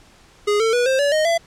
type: tone with pitch steps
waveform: square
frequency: 413.9 / 448.8 / 486.6 / 527.5 / 572 / 620.1 / 672.4 Hz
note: G#4 / A4 / B4 / C5 / D5 / D#5 / E5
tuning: -6 / +34 / -26 / +14 / -46 / -6 / +34 cents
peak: -16 dBFS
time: 0.47-1.38 s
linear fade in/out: 10 ms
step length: 130 ms
effects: pink hiss -50 dBFS RMS until 1.46 s + low-pass 8000 Hz 12 dB/octave